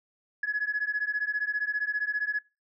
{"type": "beating tone pair", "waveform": "sine", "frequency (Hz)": [1684, 1699], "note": ["G#6", "G#6"], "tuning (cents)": [24, 39], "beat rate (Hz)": 15, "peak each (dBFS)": -29, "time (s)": [0.43, 2.39], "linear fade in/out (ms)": 5, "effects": ["noise-tail reverb RT60 0.3 s tail -25 dB re dry", "tanh soft clip ceiling -20 dBFS"]}